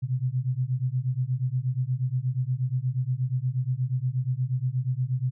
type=beating tone pair; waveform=sine; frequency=123.47 / 131.87 Hz; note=B2 / C3; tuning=0 / +14 cents; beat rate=8.4 Hz; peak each=-27 dBFS; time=0.02-5.31 s; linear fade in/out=20 ms; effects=none